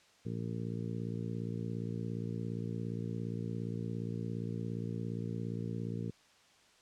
harmonic tone, 57.3 Hz, A#1, 29 cents flat, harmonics 2 / 3 / 4 / 5 / 6 / 7 / 8, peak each -39 / -40 / -43 / -49 / -49 / -49 / -49 dBFS, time 0.25-6.11 s, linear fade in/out 10 ms, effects white hiss -64 dBFS RMS until 6.81 s + low-pass 6000 Hz 12 dB/octave

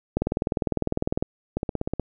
two click trains, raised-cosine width 2 ms, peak -9 / -12 dBFS, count 22 / 8, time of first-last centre 0.17-1.225 / 1.57-1.997 s, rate 19.9 / 16.4 Hz, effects none

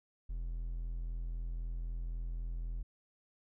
triangle tone, 41.92 Hz, E1, 30 cents sharp, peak -34 dBFS, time 0.29-2.83 s, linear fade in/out 10 ms, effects none

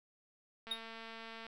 click train, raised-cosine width 0.3 ms, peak -33 dBFS, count 181, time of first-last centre 0.67-1.466 s, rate 226 Hz
triangle tone with exponential decay, 3729 Hz, A#7, in tune, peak -30 dBFS, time 0.71-0.82 s, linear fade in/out 5 ms, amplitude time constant 23 ms
effects none

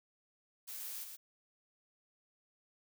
blue noise with echo, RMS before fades -45 dBFS, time 0.67-1.05 s, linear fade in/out 20 ms, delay 120 ms, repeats 1, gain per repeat -4 dB, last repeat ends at 1.17 s, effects none

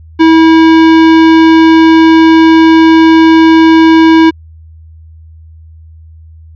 sine tone with hard clipping, 323.8 Hz, E4, 31 cents flat, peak -3 dBFS, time 0.19-4.31 s, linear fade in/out 20 ms, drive 17 dB, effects added 80 Hz sine -31 dBFS peak until 6.55 s + resampled to 16000 Hz

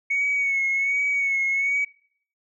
sine tone with vibrato, 2217 Hz, C#7, in tune, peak -19 dBFS, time 0.1-1.85 s, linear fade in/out 10 ms, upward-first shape sine, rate 1.3 Hz, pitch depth 41 cents each way, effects noise-tail reverb RT60 0.6 s tail -23 dB re dry + tanh soft clip ceiling -16 dBFS

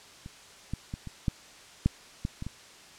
clicks, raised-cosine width 5 ms, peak -29 / -19 / -22 / -26 / -13 / -10 / -17 / -23 / -23 dBFS, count 9, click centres 0.261 / 0.736 / 0.939 / 1.073 / 1.282 / 1.86 / 2.251 / 2.424 / 2.466 s, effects white hiss -51 dBFS RMS until 2.98 s + low-pass 7000 Hz 12 dB/octave

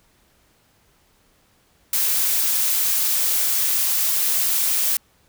blue noise, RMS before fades -20 dBFS, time 1.93-4.97 s, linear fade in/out 2 ms, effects pink hiss -60 dBFS RMS until 5.28 s

